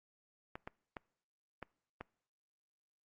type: clicks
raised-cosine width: 0.5 ms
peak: -28 dBFS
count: 5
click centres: 0.555 / 0.675 / 0.968 / 1.627 / 2.01 s
effects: noise-tail reverb RT60 0.6 s tail -24 dB re dry + Opus 48 kbps